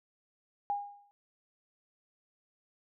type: tone with exponential decay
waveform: sine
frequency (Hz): 813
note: G#5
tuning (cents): -37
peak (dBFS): -27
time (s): 0.7-1.11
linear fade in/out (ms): 0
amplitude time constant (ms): 89
effects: none